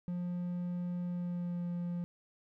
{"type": "tone with pitch glide", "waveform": "triangle", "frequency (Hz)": [176.8, 174.47], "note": ["F3", "F3"], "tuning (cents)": [22, -1], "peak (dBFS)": -32, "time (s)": [0.08, 2.04], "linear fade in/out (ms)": 0, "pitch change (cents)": -23, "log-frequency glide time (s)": [1.05, 1.67], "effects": []}